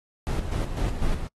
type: noise with tremolo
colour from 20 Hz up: brown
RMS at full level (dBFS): -24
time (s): 0.27-1.27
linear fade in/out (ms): 0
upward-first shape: square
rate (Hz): 4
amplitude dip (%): 55
effects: noise-tail reverb RT60 0.1 s tail -26 dB re dry + AAC 32 kbps